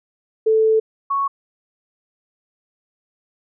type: tone pair in turn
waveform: sine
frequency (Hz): 440 / 1108.7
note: A4 / C#6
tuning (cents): 0 / 0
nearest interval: octave + major third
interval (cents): 1600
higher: second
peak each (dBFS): -12 / -17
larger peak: first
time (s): 0.46-0.8 / 1.1-1.28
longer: first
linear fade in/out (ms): 10
effects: none